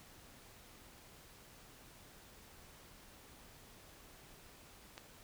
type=click; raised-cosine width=0.2 ms; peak=-30 dBFS; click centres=4.979 s; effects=pink hiss -59 dBFS RMS until 5.23 s